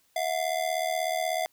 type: ring-modulated tone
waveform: square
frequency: 689 Hz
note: F5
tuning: 24 cents flat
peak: -24 dBFS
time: 0.16-1.46 s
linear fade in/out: 0 ms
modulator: 38.2 Hz
effects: white hiss -67 dBFS RMS until 1.52 s